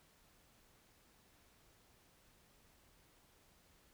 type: silence
effects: pink hiss -69 dBFS RMS until 3.93 s